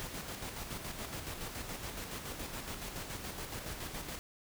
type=noise with tremolo; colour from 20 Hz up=pink; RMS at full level=-41 dBFS; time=0-4.19 s; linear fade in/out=0 ms; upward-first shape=square; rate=7.1 Hz; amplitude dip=40%; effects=none